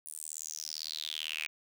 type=tone with high-pass filter sweep; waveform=square; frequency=38.89 Hz; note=D#1; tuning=in tune; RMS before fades=-40 dBFS; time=0.06-1.47 s; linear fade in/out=0 ms; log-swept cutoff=10000 to 2400 Hz; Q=6.7; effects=none